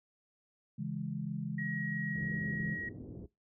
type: chord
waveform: sine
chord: C# minor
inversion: none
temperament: equal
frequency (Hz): 138.59 / 164.81 / 207.7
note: C#3 / E3 / G#3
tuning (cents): 0 / 0 / 0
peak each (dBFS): -39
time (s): 0.78-2.76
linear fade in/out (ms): 10
type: tone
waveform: sine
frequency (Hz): 1900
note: A#6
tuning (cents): +33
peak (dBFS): -38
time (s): 1.58-2.89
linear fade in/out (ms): 5
type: low-pass noise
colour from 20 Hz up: pink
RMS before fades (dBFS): -44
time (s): 2.15-3.26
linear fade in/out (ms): 5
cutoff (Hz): 400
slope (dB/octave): 24
effects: noise-tail reverb RT60 0.2 s tail -21 dB re dry + high-pass 80 Hz 12 dB/octave